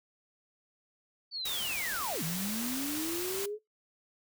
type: linear two-way sweep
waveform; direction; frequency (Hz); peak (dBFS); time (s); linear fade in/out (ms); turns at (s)
sine; down then up; 4576 to 155.56 to 430.6; -34; 1.31-3.59; 50; 2.23
type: noise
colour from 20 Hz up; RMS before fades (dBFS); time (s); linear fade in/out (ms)
white; -37; 1.45-3.46; 5
effects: noise-tail reverb RT60 0.2 s tail -22 dB re dry